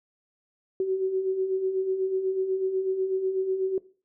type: beating tone pair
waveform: sine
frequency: 372.4 / 380.5 Hz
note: F#4 / F#4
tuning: +11 / +48 cents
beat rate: 8.1 Hz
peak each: -32 / -24 dBFS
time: 0.8-3.78 s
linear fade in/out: 2 ms
effects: noise-tail reverb RT60 0.4 s tail -20 dB re dry